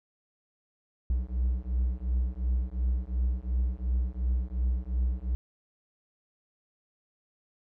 triangle beating tone pair, 60.5 / 63.3 Hz, B1 / B1, -35 / +43 cents, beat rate 2.8 Hz, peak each -27 dBFS, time 1.1-5.35 s, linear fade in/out 0 ms, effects none

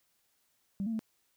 sine tone with pitch steps, 196.7 / 227.4 / 220.5 Hz, G3 / A#3 / A3, +6 / -43 / +4 cents, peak -30 dBFS, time 0.8-0.992 s, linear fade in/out 0 ms, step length 64 ms, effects tanh soft clip ceiling -26 dBFS + white hiss -74 dBFS RMS until 1.36 s

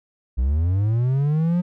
triangle linear sweep, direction up, 58.27 to 180.5 Hz, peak -15 dBFS, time 0.37-1.62 s, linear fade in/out 20 ms, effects none

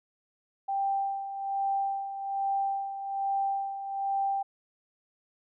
sine tone with tremolo, 787 Hz, G5, 7 cents sharp, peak -25 dBFS, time 0.68-4.43 s, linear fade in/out 10 ms, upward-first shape sine, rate 1.2 Hz, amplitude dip 65%, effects none

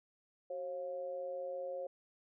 sine tone with amplitude modulation, 539 Hz, C#5, 49 cents flat, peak -35 dBFS, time 0.5-1.87 s, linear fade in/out 5 ms, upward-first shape sine, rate 163 Hz, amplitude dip 70%, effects none

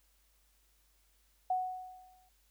sine tone with exponential decay, 740 Hz, F#5, in tune, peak -27 dBFS, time 1.5-2.29 s, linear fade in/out 5 ms, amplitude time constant 170 ms, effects added 50 Hz sine -70 dBFS peak until 2.5 s + white hiss -72 dBFS RMS until 2.5 s

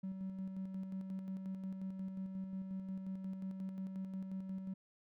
triangle tone with tremolo, 190.2 Hz, F#3, 48 cents sharp, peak -36 dBFS, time 0.03-4.74 s, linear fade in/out 10 ms, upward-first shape square, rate 5.6 Hz, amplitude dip 45%, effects tanh soft clip ceiling -34 dBFS

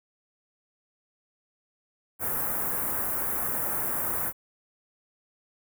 white band-stop noise, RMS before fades -29 dBFS, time 2.19-4.33 s, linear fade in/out 50 ms, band 1600 to 11000 Hz, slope 24 dB/octave, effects none

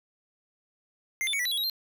square tone with pitch steps, 2097 / 3526 / 2237 / 1958 / 3958 / 3343 / 3822 / 4173 Hz, C7 / A7 / C#7 / B6 / B7 / G#7 / A#7 / C8, +3 / +3 / +15 / -15 / +3 / +11 / +43 / -5 cents, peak -27 dBFS, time 1.21-1.698 s, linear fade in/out 0 ms, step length 61 ms, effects none

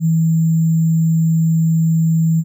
sine tone with sample-and-hold, 162.4 Hz, E3, 26 cents flat, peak -11 dBFS, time 0-2.44 s, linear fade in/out 50 ms, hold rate 7350 Hz, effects none

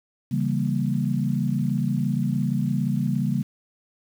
sine chord, C# diminished seventh, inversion none, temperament equal, 138.59 / 164.81 / 196 / 233.1 Hz, C#3 / E3 / G3 / Bb3, 0 / 0 / 0 / 0 cents, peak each -25 / -29 / -26 / -27 dBFS, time 0.31-3.43 s, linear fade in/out 10 ms, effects 8-bit

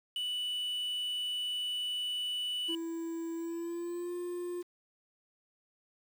triangle tone, 2963 Hz, F#7, 2 cents sharp, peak -31 dBFS, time 0.16-2.75 s, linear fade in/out 2 ms
triangle tone with pitch glide, 331 to 352.7 Hz, E4 to F4, +7 to +17 cents, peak -33 dBFS, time 2.68-4.63 s, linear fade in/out 20 ms, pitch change +110 cents, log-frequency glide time 3.35-4.14 s
effects 9-bit

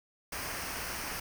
pink noise with comb filter, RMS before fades -38 dBFS, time 0.32-1.2 s, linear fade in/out 5 ms, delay 0.27 ms, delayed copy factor -0.55, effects none

